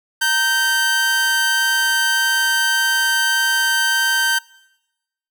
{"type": "tone pair together", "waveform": "sawtooth", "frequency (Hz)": [927, 1554.7], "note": ["A#5", "G6"], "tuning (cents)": [-10, -15], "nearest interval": "major sixth", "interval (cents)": 895, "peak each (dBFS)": [-22, -12], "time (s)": [0.21, 4.39], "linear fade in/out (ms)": 10, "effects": ["noise-tail reverb RT60 1.0 s tail -23 dB re dry"]}